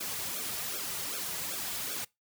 white noise with flanger, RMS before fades -36 dBFS, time 0-2.05 s, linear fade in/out 10 ms, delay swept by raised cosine 1 to 3.9 ms, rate 2.6 Hz, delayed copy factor -1, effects noise-tail reverb RT60 0.2 s tail -23 dB re dry

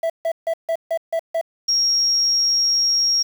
triangle tone bursts, 659.3 Hz, E5, in tune, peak -16 dBFS, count 7, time 0.03-1.413 s, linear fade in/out 5 ms, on 69 ms, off 150 ms
sine tone, 5588 Hz, F8, in tune, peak -15 dBFS, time 1.68-3.23 s, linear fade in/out 10 ms
effects 7-bit

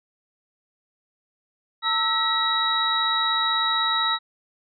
sine tone cluster, 904 / 1312 / 1920 / 3849 Hz, A5 / E6 / B6 / B7, +47 / -9 / -49 / -45 cents, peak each -29 / -24 / -29 / -23 dBFS, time 1.82-4.19 s, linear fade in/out 50 ms, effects none

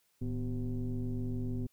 sine tone with frequency modulation, 112.4 Hz, A2, 37 cents sharp, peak -31 dBFS, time 0.21-1.67 s, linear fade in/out 10 ms, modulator 136 Hz, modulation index 1.3, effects tanh soft clip ceiling -27 dBFS + white hiss -73 dBFS RMS until 1.72 s

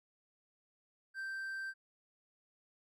triangle tone, 1565 Hz, G6, 3 cents flat, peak -37 dBFS, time 1.14-1.74 s, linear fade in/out 50 ms, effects none

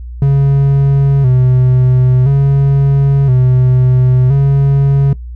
triangle tone with vibrato, 132.8 Hz, C3, 26 cents sharp, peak -4 dBFS, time 0.22-5.13 s, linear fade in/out 2 ms, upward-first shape square, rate 0.49 Hz, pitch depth 75 cents each way, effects noise-tail reverb RT60 0.1 s tail -19 dB re dry + added 60 Hz sine -23 dBFS peak until 5.35 s

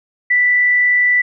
sine tone with frequency modulation, 1975.5 Hz, B6, in tune, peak -10 dBFS, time 0.3-1.22 s, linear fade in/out 10 ms, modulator 48.2 Hz, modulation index 0.28, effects none

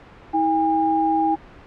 sine tone pair together, 321.4 / 810 Hz, E4 / G#5, -44 / -43 cents, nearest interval octave + major third, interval 1601 cents, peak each -21 / -18 dBFS, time 0.33-1.36 s, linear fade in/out 20 ms, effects pink hiss -44 dBFS RMS until 1.66 s + low-pass 2000 Hz 12 dB/octave

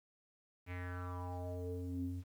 square tone with low-pass filter sweep, 89.6 Hz, F2, 45 cents sharp, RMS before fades -42 dBFS, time 0.66-2.24 s, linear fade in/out 50 ms, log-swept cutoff 2400 to 190 Hz, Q 5.1, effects 11-bit

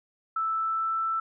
sine tone with pitch glide, 1318.5 to 1326.9 Hz, E6 to E6, 0 to +11 cents, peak -25 dBFS, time 0.36-1.2 s, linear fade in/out 5 ms, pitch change +11 cents, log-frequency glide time 0.54-0.98 s, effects none

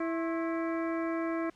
harmonic tone with a mistuned harmonic, 329.6 Hz, E4, in tune, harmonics 1 / 2 / 3 / 4 / 5 / 6 / 7, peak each -31 / -37 / -41 / -43 / -45 / -47 / -48 dBFS, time 0-1.5 s, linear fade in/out 5 ms, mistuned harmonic 3, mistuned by +140 cents, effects pink hiss -63 dBFS RMS until 1.55 s + low-pass 7000 Hz 12 dB/octave

